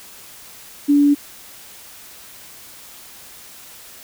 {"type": "tone", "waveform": "sine", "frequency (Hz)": 287.7, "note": "D4", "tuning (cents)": -36, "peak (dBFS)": -10, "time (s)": [0.88, 1.15], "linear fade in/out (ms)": 20, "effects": ["white hiss -41 dBFS RMS until 4.03 s"]}